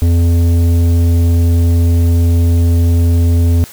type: tone with tanh clipping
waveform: sine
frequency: 85 Hz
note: F2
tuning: 46 cents flat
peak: -9 dBFS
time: 0.02-3.64 s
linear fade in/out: 0 ms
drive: 11 dB
effects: white hiss -35 dBFS RMS until 3.72 s